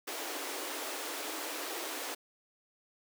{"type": "high-pass noise", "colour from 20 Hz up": "pink", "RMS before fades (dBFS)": -39, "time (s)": [0.07, 2.15], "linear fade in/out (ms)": 10, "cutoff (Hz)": 280, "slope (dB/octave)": 96, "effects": []}